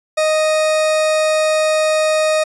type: tone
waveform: 40% pulse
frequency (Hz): 622.3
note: D#5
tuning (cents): 0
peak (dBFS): -12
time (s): 0.17-2.44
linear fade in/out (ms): 10
effects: resampled to 24000 Hz